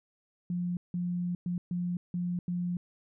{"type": "tone bursts at uneven times", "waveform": "sine", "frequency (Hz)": 176.6, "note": "F3", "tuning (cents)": 20, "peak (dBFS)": -29, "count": 6, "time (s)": [[0.5, 0.77], [0.94, 1.35], [1.46, 1.58], [1.71, 1.97], [2.14, 2.39], [2.48, 2.77]], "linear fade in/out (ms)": 2, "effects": []}